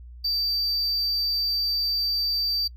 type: tone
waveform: triangle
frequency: 4649 Hz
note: D8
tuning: 18 cents flat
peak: -21 dBFS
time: 0.24-2.68 s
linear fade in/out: 10 ms
effects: noise-tail reverb RT60 0.1 s tail -26 dB re dry + added 60 Hz sine -40 dBFS peak until 2.76 s